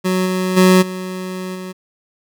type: tone with level steps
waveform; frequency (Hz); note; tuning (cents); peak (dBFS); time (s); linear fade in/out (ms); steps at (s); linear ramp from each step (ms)
25% pulse; 185; F#3; 0; -11 / -13 / -4 / -20 / -23; 0.04-1.73; 20; 0.25 / 0.56 / 0.81 / 1.54; 20
effects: none